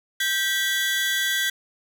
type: tone cluster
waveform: 40% pulse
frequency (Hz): 1570 / 1946 / 3384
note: G6 / B6 / G#7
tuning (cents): +2 / -26 / +32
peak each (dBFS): -25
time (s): 0.2-1.5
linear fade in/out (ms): 5
effects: none